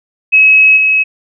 sine tone with level steps, 2564 Hz, E7, 49 cents flat, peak -3 / -7 dBFS, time 0.32-1.04 s, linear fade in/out 20 ms, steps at 0.76 s, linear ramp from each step 20 ms, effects none

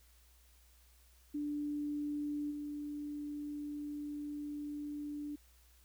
sine tone with level steps, 293.7 Hz, D4, in tune, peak -35 / -39 dBFS, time 1.34-5.36 s, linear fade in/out 10 ms, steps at 2.5 s, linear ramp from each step 20 ms, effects added 60 Hz sine -63 dBFS peak until 5.84 s + white hiss -68 dBFS RMS until 5.84 s

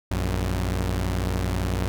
sawtooth tone pair together, 58.07 / 92.5 Hz, A#1 / F#2, -6 / 0 cents, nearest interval minor sixth, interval 806 cents, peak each -22 dBFS, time 0.11-1.88 s, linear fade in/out 0 ms, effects none

